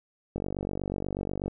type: click train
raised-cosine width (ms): 2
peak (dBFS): -18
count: 55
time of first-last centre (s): 0.36-1.48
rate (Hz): 48.2
effects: none